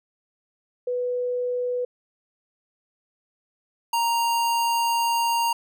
sine / square tone pair in turn, 493.9 / 932.4 Hz, B4 / A#5, 0 / 0 cents, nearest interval major seventh, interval 1100 cents, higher second, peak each -23 / -21 dBFS, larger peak second, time 0.87-1.85 / 3.93-5.53 s, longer second, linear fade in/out 5 ms, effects none

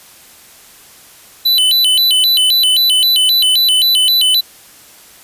square tone with vibrato, 3467 Hz, A7, 26 cents flat, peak -9 dBFS, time 1.45-4.41 s, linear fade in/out 10 ms, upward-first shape square, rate 3.8 Hz, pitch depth 240 cents each way, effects white hiss -41 dBFS RMS until 5.23 s + resampled to 32000 Hz

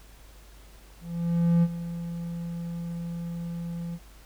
triangle tone with ADSR envelope, 170 Hz, F3, 46 cents flat, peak -15 dBFS, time 1-3.99 s, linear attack 630 ms, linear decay 46 ms, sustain -14 dB, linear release 47 ms, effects added 50 Hz sine -49 dBFS peak until 4.25 s + pink hiss -55 dBFS RMS until 4.25 s

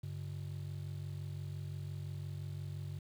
triangle ring-modulated tone, 120.3 Hz, B2, 45 cents flat, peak -34 dBFS, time 0.03-2.99 s, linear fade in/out 5 ms, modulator 22.9 Hz, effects tanh soft clip ceiling -31 dBFS + 10-bit

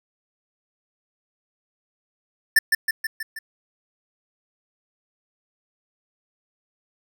square tone with echo, 1777 Hz, A6, 17 cents sharp, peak -12 dBFS, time 2.56-2.59 s, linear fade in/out 5 ms, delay 160 ms, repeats 5, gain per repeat -4 dB, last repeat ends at 3.39 s, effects none

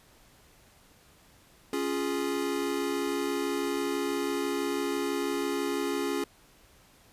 square chord, Db major, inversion none, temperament equal, 277.2 / 349.2 / 415.3 Hz, Db4 / F4 / Ab4, 0 / 0 / 0 cents, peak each -33 / -34 / -33 dBFS, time 1.73-6.24 s, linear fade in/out 2 ms, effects pink hiss -59 dBFS RMS until 7.12 s + resampled to 32000 Hz

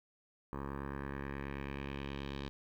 10% pulse tone with low-pass filter sweep, 69.3 Hz, C#2, in tune, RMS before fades -42 dBFS, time 0.53-2.49 s, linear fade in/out 0 ms, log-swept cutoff 1200 to 3800 Hz, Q 2.3, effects 11-bit

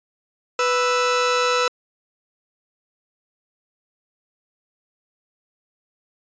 sawtooth tone pair together, 494.5 / 1318.5 Hz, B4 / E6, +2 / 0 cents, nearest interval octave + perfect fourth, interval 1698 cents, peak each -16 / -17 dBFS, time 0.59-1.68 s, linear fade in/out 2 ms, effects resampled to 16000 Hz

